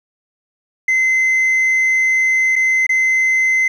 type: tone with dropouts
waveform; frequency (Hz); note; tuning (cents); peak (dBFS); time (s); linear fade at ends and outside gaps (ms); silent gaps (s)
sine; 2058; C7; -29; -9; 0.88-3.68; 5; 2.557-2.561 / 2.867-2.892
effects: tanh soft clip ceiling -11 dBFS + 8-bit